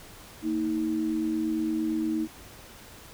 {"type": "tone pair together", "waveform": "sine", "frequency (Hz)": [228.5, 317.2], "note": ["A#3", "D#4"], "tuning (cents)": [-34, 33], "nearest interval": "tritone", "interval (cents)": 567, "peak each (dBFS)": [-31, -26], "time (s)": [0.42, 2.28], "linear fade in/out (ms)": 50, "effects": ["pink hiss -48 dBFS RMS until 3.13 s"]}